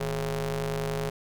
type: ring-modulated tone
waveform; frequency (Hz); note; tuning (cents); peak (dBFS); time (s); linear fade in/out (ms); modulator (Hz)
sawtooth; 130.81; C3; 0; -21; 0-1.1; 10; 287
effects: none